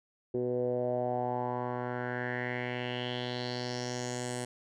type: tone with low-pass filter sweep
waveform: 10% pulse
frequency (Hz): 123.47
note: B2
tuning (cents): 0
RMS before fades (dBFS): -34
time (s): 0.34-4.45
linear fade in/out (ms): 5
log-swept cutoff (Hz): 400 to 8900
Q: 4.4
effects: none